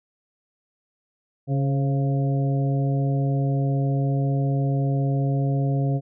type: harmonic tone with a mistuned harmonic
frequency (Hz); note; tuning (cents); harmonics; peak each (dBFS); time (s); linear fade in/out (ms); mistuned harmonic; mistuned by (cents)
138.4; C#3; -2; 1 / 2 / 3 / 4 / 5; -20 / -29 / -34 / -34 / -35; 1.47-6.01; 50; 4; -46
effects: none